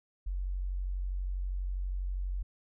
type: tone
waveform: sine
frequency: 46.17 Hz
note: F#1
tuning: 3 cents flat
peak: -31 dBFS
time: 0.26-2.43 s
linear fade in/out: 10 ms
effects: none